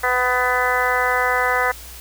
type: harmonic tone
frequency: 250 Hz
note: B3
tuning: 21 cents sharp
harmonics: 2 / 3 / 4 / 5 / 6 / 7 / 8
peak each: -24 / -24 / -24 / -24 / -24 / -24 / -24 dBFS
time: 0.03-1.72 s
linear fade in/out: 10 ms
effects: added 60 Hz sine -39 dBFS peak until 2 s + white hiss -39 dBFS RMS until 2 s